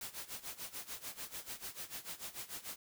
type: noise with tremolo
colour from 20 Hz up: white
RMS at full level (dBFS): -43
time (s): 0.01-2.76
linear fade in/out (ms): 2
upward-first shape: sine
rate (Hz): 6.8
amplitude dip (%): 85
effects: none